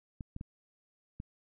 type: clicks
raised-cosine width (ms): 5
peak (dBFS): -28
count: 4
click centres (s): 0.208 / 0.364 / 0.411 / 1.201
effects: none